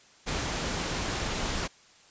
pink noise, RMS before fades -31 dBFS, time 0.26-1.68 s, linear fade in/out 20 ms, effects white hiss -57 dBFS RMS until 2.1 s + resampled to 16000 Hz

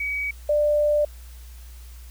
sine tone pair in turn, 2268 / 593.1 Hz, C#7 / D5, +39 / +17 cents, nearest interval octave + major seventh, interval 2322 cents, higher first, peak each -24 / -17 dBFS, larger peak second, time 0-0.31 / 0.49-1.05 s, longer second, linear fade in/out 5 ms, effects added 60 Hz sine -39 dBFS peak until 2.1 s + white hiss -52 dBFS RMS until 2.1 s

